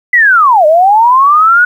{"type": "linear two-way sweep", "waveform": "sine", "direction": "down then up", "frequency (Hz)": [2016, 592, 1478], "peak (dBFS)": -3, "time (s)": [0.13, 1.65], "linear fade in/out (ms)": 5, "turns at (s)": 0.66, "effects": ["7-bit"]}